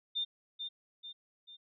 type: tone with echo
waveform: sine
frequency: 3608 Hz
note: A7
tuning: 43 cents sharp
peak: -31 dBFS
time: 0.15-0.25 s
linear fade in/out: 20 ms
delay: 440 ms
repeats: 3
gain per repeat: -6 dB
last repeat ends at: 1.57 s
effects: none